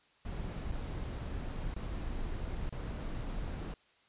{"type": "noise with dropouts", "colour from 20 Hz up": "brown", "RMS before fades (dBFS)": -38, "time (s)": [0.25, 3.74], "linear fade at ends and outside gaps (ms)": 2, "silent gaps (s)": [[0.715, 0.72], [1.742, 1.763], [2.693, 2.724]], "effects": ["white hiss -67 dBFS RMS until 4.08 s", "resampled to 8000 Hz"]}